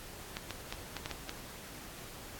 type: clicks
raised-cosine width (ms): 0.2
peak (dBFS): -20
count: 7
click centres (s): 0.369 / 0.507 / 0.725 / 0.967 / 1.059 / 1.113 / 1.294
effects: pink hiss -48 dBFS RMS until 2.39 s + AAC 64 kbps